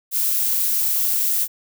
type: noise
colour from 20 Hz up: violet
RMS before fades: -20 dBFS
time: 0.11-1.48 s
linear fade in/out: 50 ms
effects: none